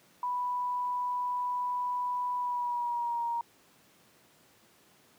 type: tone with pitch glide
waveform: sine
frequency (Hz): 987 to 938.6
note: B5 to A#5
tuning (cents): -1 to +12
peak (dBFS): -29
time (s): 0.23-3.41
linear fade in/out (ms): 2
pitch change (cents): -87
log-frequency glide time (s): 2.37-3.24
effects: pink hiss -62 dBFS RMS until 5.18 s + high-pass 150 Hz 12 dB/octave